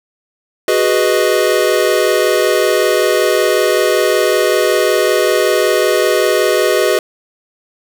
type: chord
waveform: square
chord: G# minor seventh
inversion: third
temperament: equal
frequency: 370 / 415.3 / 493.9 / 622.3 Hz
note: F#4 / G#4 / B4 / D#5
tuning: 0 / 0 / 0 / 0 cents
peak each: -17 dBFS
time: 0.68-6.99 s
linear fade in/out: 2 ms
effects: none